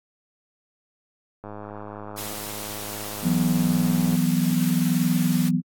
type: click train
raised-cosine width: 1 ms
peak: -23 dBFS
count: 283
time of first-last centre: 1.44-4.152 s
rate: 104 Hz
type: noise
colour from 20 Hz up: white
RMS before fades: -34 dBFS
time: 2.16-5.5 s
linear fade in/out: 20 ms
type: chord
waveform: sine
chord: E suspended second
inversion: none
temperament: just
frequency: 164.81 / 185.42 / 247.2 Hz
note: E3 / F#3 / B3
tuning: 0 / +4 / +2 cents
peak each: -23 dBFS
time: 3.22-5.62 s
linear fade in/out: 50 ms
effects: AAC 64 kbps